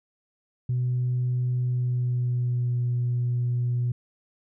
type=tone with pitch glide; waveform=sine; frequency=124.6 to 121.97 Hz; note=B2 to B2; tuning=+16 to -21 cents; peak=-21 dBFS; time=0.69-3.92 s; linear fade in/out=5 ms; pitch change=-37 cents; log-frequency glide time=1.6-2.79 s; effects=tanh soft clip ceiling -19 dBFS